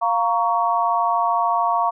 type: chord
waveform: sine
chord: Bb minor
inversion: second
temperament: just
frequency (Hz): 699.2 / 932.3 / 1118.8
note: F5 / Bb5 / Db6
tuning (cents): +2 / 0 / +16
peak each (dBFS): -21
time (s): 0.01-1.91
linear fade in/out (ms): 20
effects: none